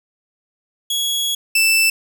sawtooth tone pair in turn, 3340 / 2651 Hz, G#7 / E7, +9 / +9 cents, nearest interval major third, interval 400 cents, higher first, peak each -15 / -9 dBFS, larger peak second, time 0.9-1.35 / 1.55-1.9 s, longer first, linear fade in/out 5 ms, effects none

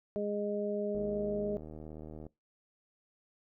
harmonic tone, 206.2 Hz, G#3, 12 cents flat, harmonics 1 / 2 / 3, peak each -37 / -35 / -36 dBFS, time 0.16-1.57 s, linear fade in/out 0 ms
click train, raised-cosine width 2 ms, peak -33 dBFS, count 103, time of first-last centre 0.95-2.266 s, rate 77.5 Hz
effects noise-tail reverb RT60 0.2 s tail -21 dB re dry

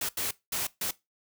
white noise bursts at uneven times, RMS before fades -31 dBFS, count 4, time 0.01-0.09 / 0.17-0.31 / 0.52-0.67 / 0.81-0.91 s, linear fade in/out 5 ms, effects noise-tail reverb RT60 0.2 s tail -19 dB re dry

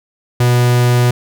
45% pulse tone, 122.4 Hz, B2, 15 cents flat, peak -9 dBFS, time 0.4-1.11 s, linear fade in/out 5 ms, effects none

